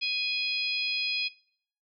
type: harmonic tone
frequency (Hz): 830.6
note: G#5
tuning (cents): 0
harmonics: 3 / 4 / 5 / 6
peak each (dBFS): -30 / -34 / -34 / -33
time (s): 0.01-1.29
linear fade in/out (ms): 20
effects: noise-tail reverb RT60 0.6 s tail -21 dB re dry